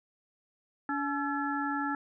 harmonic tone with a mistuned harmonic, 284.9 Hz, C#4, 48 cents sharp, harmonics 1 / 3 / 5 / 6, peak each -33 / -35 / -35 / -37 dBFS, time 0.89-1.95 s, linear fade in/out 2 ms, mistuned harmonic 5, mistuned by -100 cents, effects none

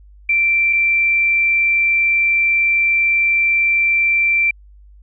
sine tone pair in turn, 2349 / 2349 Hz, D7 / D7, 0 / 0 cents, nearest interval unison, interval 0 cents, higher neither, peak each -12 dBFS, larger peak neither, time 0.29-0.73 / 0.73-4.51 s, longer second, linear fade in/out 5 ms, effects added 50 Hz sine -41 dBFS peak until 5.02 s

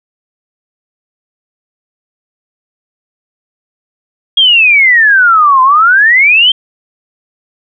sine exponential two-way sweep, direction down then up, 3300 to 1017 to 3192 Hz, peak -3 dBFS, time 4.37-6.52 s, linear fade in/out 5 ms, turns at 5.62 s, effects none

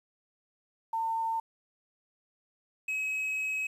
sine / triangle tone pair in turn, 903 / 2554 Hz, A5 / D#7, +45 / +45 cents, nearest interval octave + tritone, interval 1800 cents, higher second, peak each -28 dBFS, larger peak neither, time 0.93-1.4 / 2.88-3.67 s, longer second, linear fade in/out 5 ms, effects resampled to 32000 Hz + 10-bit

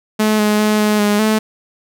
sawtooth tone with pitch steps, 214.9 / 210.7 / 212.8 / 211.3 / 206.9 / 216.9 Hz, A3 / G#3 / G#3 / G#3 / G#3 / A3, -41 / +25 / +42 / +30 / -6 / -25 cents, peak -8 dBFS, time 0.19-1.39 s, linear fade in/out 10 ms, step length 200 ms, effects none

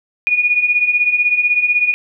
sine beating tone pair, 2439 / 2455 Hz, D#7 / D#7, -35 / -24 cents, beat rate 16 Hz, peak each -18 / -13 dBFS, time 0.27-1.94 s, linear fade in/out 0 ms, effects none

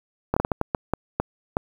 slowing click train, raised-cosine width 1 ms, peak -7 dBFS, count 10, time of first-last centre 0.34-1.569 s, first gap 25 ms, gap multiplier 1.4, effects 7-bit

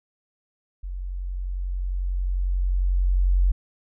sine tone with level ramp, 45.58 Hz, F#1, 25 cents flat, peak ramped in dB -29 to -15 dBFS, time 0.83-3.52 s, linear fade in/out 10 ms, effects none

